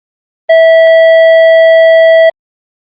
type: tone with hard clipping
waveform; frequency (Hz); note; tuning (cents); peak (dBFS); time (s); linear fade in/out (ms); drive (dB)
triangle; 653; E5; -17; -3; 0.49-2.3; 10; 13
effects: low-pass 3000 Hz 12 dB/octave + Opus 24 kbps